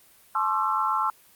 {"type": "tone cluster", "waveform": "sine", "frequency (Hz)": [865, 1059, 1147, 1340], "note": ["A5", "C6", "D6", "E6"], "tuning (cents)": [-30, 21, -41, 28], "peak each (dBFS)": [-28, -26, -32, -26], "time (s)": [0.35, 1.1], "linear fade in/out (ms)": 2, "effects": ["white hiss -56 dBFS RMS until 1.35 s", "Opus 32 kbps"]}